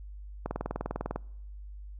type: click train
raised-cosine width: 1 ms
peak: -18 dBFS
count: 15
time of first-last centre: 0.46-1.16 s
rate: 20 Hz
effects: noise-tail reverb RT60 0.9 s tail -26 dB re dry + added 50 Hz sine -41 dBFS peak until 1.99 s